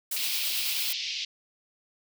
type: noise with tremolo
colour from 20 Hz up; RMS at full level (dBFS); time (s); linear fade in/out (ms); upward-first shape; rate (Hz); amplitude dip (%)
blue; -30; 0.11-0.93; 5; sine; 9.1; 30
type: band-pass noise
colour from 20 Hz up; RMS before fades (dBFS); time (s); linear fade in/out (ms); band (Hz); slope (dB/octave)
white; -33; 0.16-1.25; 5; 2300 to 5300; 48
effects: none